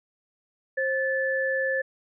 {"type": "tone pair together", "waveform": "sine", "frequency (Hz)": [530.3, 1742], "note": ["C5", "A6"], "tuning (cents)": [23, -18], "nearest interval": "octave + major sixth", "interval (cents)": 2059, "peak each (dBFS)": -26, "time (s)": [0.77, 1.82], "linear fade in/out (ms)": 10, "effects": []}